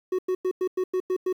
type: tone bursts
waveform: triangle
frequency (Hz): 370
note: F#4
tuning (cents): 0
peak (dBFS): -20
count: 8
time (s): 0.12-1.328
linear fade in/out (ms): 5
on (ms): 67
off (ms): 96
effects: 9-bit